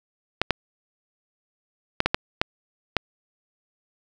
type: clicks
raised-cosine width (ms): 0.3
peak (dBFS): -3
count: 7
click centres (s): 0.416 / 0.507 / 2.004 / 2.06 / 2.145 / 2.415 / 2.967
effects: none